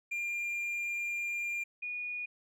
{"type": "tone pair in turn", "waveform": ["triangle", "sine"], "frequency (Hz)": [2397, 2453], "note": ["D7", "D#7"], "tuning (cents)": [35, -25], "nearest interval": "unison", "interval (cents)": 40, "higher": "second", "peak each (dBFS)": [-31, -35], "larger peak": "first", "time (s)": [[0.11, 1.64], [1.82, 2.26]], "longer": "first", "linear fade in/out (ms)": 10, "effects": []}